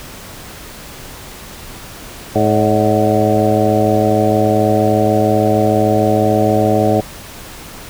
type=harmonic tone with a mistuned harmonic; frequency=106.5 Hz; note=G#2; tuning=44 cents sharp; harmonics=1 / 2 / 3 / 4 / 5 / 6 / 7; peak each=-18 / -18 / -18 / -18 / -18 / -18 / -18 dBFS; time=2.35-7.01 s; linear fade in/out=10 ms; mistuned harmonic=5; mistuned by=+71 cents; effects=pink hiss -33 dBFS RMS until 7.89 s